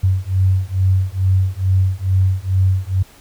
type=beating tone pair; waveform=sine; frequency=93.2 / 95.5 Hz; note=F#2 / G2; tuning=+13 / -45 cents; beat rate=2.3 Hz; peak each=-16 dBFS; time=0.03-3.03 s; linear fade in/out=10 ms; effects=pink hiss -46 dBFS RMS until 3.2 s